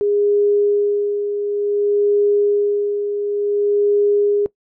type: tone with tremolo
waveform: sine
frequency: 410 Hz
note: G#4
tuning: 22 cents flat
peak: -12 dBFS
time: 0.01-4.46 s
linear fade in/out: 0 ms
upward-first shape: sine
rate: 0.56 Hz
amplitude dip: 55%
effects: noise-tail reverb RT60 0.1 s tail -20 dB re dry